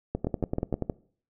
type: two click trains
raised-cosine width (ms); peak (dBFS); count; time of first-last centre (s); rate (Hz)
2; -14 / -14; 5 / 8; 0.27-0.898 / 0.15-0.823; 6.37 / 10.4
effects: noise-tail reverb RT60 0.5 s tail -21 dB re dry